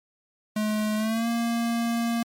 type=tone with pitch glide; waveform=square; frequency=213.6 to 232.9 Hz; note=G#3 to A#3; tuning=+49 to -1 cents; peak=-24 dBFS; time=0.56-2.23 s; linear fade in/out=5 ms; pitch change=+150 cents; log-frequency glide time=0.96-1.28 s; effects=MP3 64 kbps